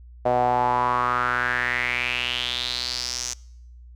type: tone with band-pass filter sweep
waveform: sawtooth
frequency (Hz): 123.47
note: B2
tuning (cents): 0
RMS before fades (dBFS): -24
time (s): 0.25-3.34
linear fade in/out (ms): 10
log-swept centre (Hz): 650 to 6300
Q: 5.4
effects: noise-tail reverb RT60 0.8 s tail -25 dB re dry + added 60 Hz sine -42 dBFS peak until 3.95 s